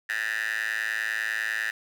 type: tone with high-pass filter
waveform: 10% pulse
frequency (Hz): 110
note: A2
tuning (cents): 0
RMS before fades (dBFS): -29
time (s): 0.09-1.71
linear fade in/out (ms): 5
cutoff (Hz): 1800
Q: 8.9
effects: none